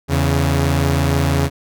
sawtooth tone pair together, 82.47 / 138.7 Hz, E2 / C#3, +1 / +1 cents, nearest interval major sixth, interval 900 cents, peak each -13 dBFS, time 0.08-1.5 s, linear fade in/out 50 ms, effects none

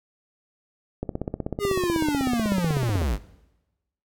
click train, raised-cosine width 2 ms, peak -14 dBFS, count 33, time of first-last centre 1.03-3.018 s, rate 16.1 Hz
square linear sweep, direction down, 415.3 to 41.64 Hz, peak -23 dBFS, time 1.59-3.19 s, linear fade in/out 50 ms
effects noise-tail reverb RT60 1.0 s tail -18 dB re dry

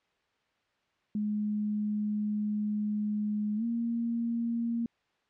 sine tone with pitch glide, 210 to 233 Hz, G#3 to A#3, +19 to -1 cents, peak -28 dBFS, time 1.15-4.86 s, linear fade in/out 2 ms, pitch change +180 cents, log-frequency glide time 3.56-3.64 s, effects white hiss -73 dBFS RMS until 5.29 s + low-pass 3000 Hz 12 dB/octave

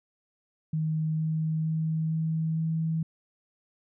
sine tone with pitch steps, 157.2 / 158.2 / 159.21 / 160.23 / 161.25 Hz, D#3 / D#3 / D#3 / E3 / E3, +18 / +29 / +40 / -49 / -38 cents, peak -25 dBFS, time 0.73-3.03 s, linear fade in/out 5 ms, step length 460 ms, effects none

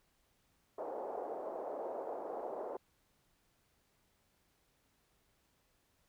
pink band-pass noise, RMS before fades -42 dBFS, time 0.78-2.77 s, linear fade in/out 5 ms, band 440 to 760 Hz, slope 24 dB/octave, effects pink hiss -75 dBFS RMS until 6.08 s

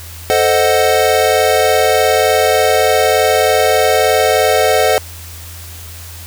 square chord, A diminished seventh, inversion none, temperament equal, 440 / 523.3 / 622.3 / 740 Hz, A4 / C5 / Eb5 / Gb5, 0 / 0 / 0 / 0 cents, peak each -16 dBFS, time 0.3-4.98 s, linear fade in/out 0 ms, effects added 84 Hz sine -31 dBFS peak until 6.26 s + white hiss -34 dBFS RMS until 6.26 s

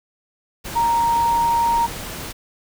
sine tone in noise, 932.3 Hz, A#5, in tune, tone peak -15 dBFS, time 0.75-1.87 s, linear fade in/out 20 ms, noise pink, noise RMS -31 dBFS, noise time 0.64-2.33 s, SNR +13 dB, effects none

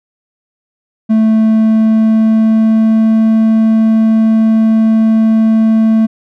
triangle tone with pitch glide, 220 to 221.7 Hz, A3 to A3, 0 to +13 cents, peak -4 dBFS, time 1.09-6.07 s, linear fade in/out 20 ms, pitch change +13 cents, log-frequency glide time 1.32-3.27 s, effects none

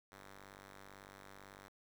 5% pulse ring-modulated tone, 98 Hz, G2, in tune, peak -40 dBFS, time 0.11-1.69 s, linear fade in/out 20 ms, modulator 758 Hz, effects 11-bit

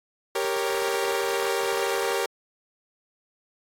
sawtooth tone cluster, 394 / 466.4 / 555 Hz, G4 / A#4 / C#5, +9 / +1 / +2 cents, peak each -24 / -24 / -27 dBFS, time 0.35-2.26 s, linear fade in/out 5 ms, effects AAC 48 kbps

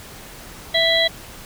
harmonic tone, 659.3 Hz, E5, in tune, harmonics 1 / 3 / 5 / 6, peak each -20 / -20 / -20 / -20 dBFS, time 0.74-1.08 s, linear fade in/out 10 ms, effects pink hiss -39 dBFS RMS until 1.45 s

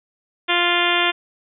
harmonic tone, 349.2 Hz, F4, in tune, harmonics 1 / 2 / 3 / 4 / 5 / 6 / 7 / 8 / 9 / 10, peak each -25 / -25 / -25 / -25 / -25 / -25 / -25 / -25 / -25 / -25 dBFS, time 0.48-1.12 s, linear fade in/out 20 ms, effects none

